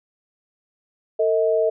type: tone pair together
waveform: sine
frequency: 450.3 / 635 Hz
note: A4 / D#5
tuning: +40 / +35 cents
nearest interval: tritone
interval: 595 cents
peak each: -19 dBFS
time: 1.19-1.7 s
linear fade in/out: 10 ms
effects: none